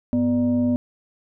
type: tone with frequency modulation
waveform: sine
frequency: 246.9 Hz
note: B3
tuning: in tune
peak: -17 dBFS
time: 0.13-0.76 s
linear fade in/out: 0 ms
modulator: 346 Hz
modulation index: 0.51
effects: none